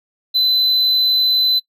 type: tone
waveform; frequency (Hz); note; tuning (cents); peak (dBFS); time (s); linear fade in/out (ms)
triangle; 4026; B7; +33; -11; 0.34-1.6; 20
effects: noise-tail reverb RT60 0.1 s tail -24 dB re dry